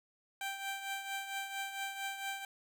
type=tone with tremolo; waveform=15% pulse; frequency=784 Hz; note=G5; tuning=in tune; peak=-29 dBFS; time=0.41-2.45 s; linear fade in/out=2 ms; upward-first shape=triangle; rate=4.4 Hz; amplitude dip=65%; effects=none